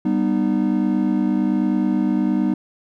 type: chord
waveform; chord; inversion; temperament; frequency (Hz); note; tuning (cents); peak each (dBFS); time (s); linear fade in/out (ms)
triangle; G augmented; none; just; 196 / 245 / 306.2; G3 / B3 / D#4; 0 / -14 / -28; -19; 0.05-2.54; 5
effects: none